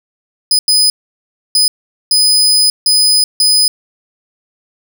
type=tone bursts at uneven times; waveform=35% pulse; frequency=5000 Hz; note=D#8; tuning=8 cents sharp; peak=-6 dBFS; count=6; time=0.51-0.59 / 0.68-0.9 / 1.55-1.68 / 2.11-2.7 / 2.86-3.24 / 3.4-3.68 s; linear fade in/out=2 ms; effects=none